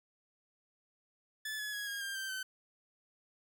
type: tone with pitch steps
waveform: sawtooth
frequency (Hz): 1735 / 1699.3 / 1664.3 / 1630.1 / 1596.5 / 1563.7 / 1531.5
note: A6 / G#6 / G#6 / G#6 / G6 / G6 / G6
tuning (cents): -25 / +39 / +3 / -33 / +31 / -5 / -41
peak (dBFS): -34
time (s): 1.45-2.43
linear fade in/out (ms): 5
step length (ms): 140
effects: none